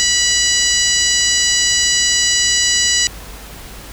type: harmonic tone with a mistuned harmonic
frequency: 977 Hz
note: B5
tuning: 19 cents flat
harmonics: 2 / 3 / 4 / 5 / 6 / 7 / 8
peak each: -20 / -20 / -20 / -20 / -20 / -20 / -20 dBFS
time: 0-3.07 s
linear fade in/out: 0 ms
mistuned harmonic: 4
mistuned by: +30 cents
effects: added 50 Hz sine -35 dBFS peak until 3.92 s + pink hiss -35 dBFS RMS until 3.92 s